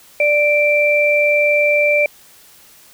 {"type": "tone pair together", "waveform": "sine", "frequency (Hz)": [589.3, 2349], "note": ["D5", "D7"], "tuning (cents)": [6, 0], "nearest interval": "2 octaves", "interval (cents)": 2394, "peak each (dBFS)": -14, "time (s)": [0.2, 2.06], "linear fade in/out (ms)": 2, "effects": ["white hiss -46 dBFS RMS until 2.93 s"]}